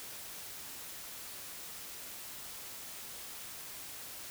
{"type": "silence", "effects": ["white hiss -46 dBFS RMS until 4.3 s"]}